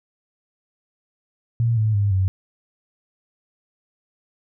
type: tone with pitch steps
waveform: sine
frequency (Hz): 116.54 / 108.74 / 101.45 / 94.66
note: A#2 / A2 / G#2 / F#2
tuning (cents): 0 / -20 / -40 / +40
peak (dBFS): -16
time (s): 1.6-2.28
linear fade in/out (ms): 0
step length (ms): 170
effects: none